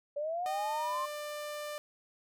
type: linear sweep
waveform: sine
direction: up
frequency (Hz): 567 to 1077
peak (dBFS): -32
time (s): 0.16-1.06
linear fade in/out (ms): 10
type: tone with pitch glide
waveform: sawtooth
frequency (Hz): 613 to 594.5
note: D#5 to D5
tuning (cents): -26 to +21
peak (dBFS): -34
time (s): 0.46-1.78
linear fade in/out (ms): 0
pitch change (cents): -53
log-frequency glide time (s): 0.76-0.97
effects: none